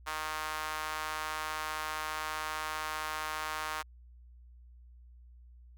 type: tone with high-pass filter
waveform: sawtooth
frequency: 155.2 Hz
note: D#3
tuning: 4 cents flat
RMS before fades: -37 dBFS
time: 0.06-3.83 s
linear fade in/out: 20 ms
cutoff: 1100 Hz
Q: 2
effects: added 60 Hz sine -52 dBFS peak until 5.77 s